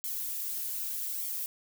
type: noise with flanger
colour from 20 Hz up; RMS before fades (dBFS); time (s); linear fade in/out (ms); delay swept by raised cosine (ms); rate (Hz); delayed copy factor
violet; -35; 0.04-1.46; 0; 0.9 to 6.7; 0.83; +1
effects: none